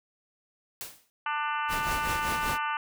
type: noise with exponential decay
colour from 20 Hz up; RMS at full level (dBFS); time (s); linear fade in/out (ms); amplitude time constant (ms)
white; -35; 0.81-1.1; 0; 62
type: harmonic tone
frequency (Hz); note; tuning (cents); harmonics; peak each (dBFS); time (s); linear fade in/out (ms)
297; D4; +20; 3 / 4 / 5 / 6 / 7 / 8 / 9 / 10; -32 / -32 / -34 / -42 / -43 / -44 / -40 / -44; 1.26-2.77; 2
type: noise with tremolo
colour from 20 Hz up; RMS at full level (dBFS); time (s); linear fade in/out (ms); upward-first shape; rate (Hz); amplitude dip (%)
pink; -32; 1.68-2.59; 50; triangle; 5.2; 70
effects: none